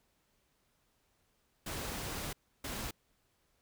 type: noise bursts at uneven times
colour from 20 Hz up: pink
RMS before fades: -40 dBFS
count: 2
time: 1.66-2.33 / 2.64-2.91 s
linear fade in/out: 5 ms
effects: pink hiss -75 dBFS RMS until 3.61 s